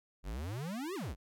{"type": "exponential two-way sweep", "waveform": "square", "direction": "up then down", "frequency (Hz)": [42.45, 415.3, 42.45], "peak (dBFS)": -38, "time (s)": [0.23, 1.16], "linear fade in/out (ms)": 50, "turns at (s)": 0.95, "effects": []}